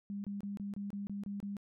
sine tone bursts, 201.3 Hz, G3, 46 cents sharp, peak -37 dBFS, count 9, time 0.1-1.568 s, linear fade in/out 0 ms, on 140 ms, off 26 ms, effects none

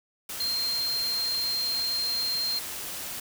sine tone in noise, 4186 Hz, C8, in tune, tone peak -26 dBFS, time 0.4-2.59 s, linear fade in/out 5 ms, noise white, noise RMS -36 dBFS, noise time 0.29-3.2 s, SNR +7 dB, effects none

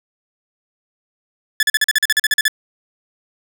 sawtooth tone bursts, 1726 Hz, A6, 34 cents flat, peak -8 dBFS, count 13, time 1.6-2.481 s, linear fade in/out 2 ms, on 29 ms, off 42 ms, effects none

